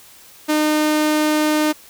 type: tone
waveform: sawtooth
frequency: 305 Hz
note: D#4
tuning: 34 cents flat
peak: -11 dBFS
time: 0.48-1.73 s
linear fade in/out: 20 ms
effects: white hiss -45 dBFS RMS until 1.89 s